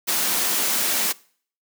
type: high-pass noise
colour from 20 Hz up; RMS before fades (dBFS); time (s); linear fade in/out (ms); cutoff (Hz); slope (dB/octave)
white; -22; 0.07-1.13; 20; 170; 48
effects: noise-tail reverb RT60 0.5 s tail -22 dB re dry